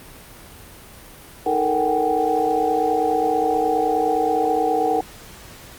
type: tone cluster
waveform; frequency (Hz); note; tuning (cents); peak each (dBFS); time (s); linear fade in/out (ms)
sine; 312.9 / 437.3 / 466.8 / 751 / 806; D#4 / A4 / A#4 / F#5 / G5; +10 / -11 / +2 / +26 / +48; -26 / -25 / -23 / -20 / -27; 1.46-5.01; 5
effects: pink hiss -42 dBFS RMS until 5.78 s + Opus 32 kbps